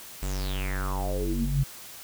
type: tone with low-pass filter sweep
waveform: square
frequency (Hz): 47.55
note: F#1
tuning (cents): +48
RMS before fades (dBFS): -28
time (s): 0.22-1.64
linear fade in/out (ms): 10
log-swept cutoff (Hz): 8600 to 120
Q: 8
effects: white hiss -44 dBFS RMS until 2.03 s